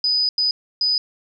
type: tone bursts at uneven times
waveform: sine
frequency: 4982 Hz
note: D#8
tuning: 1 cent sharp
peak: -16 dBFS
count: 3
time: 0.04-0.29 / 0.38-0.51 / 0.81-0.98 s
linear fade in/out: 2 ms
effects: none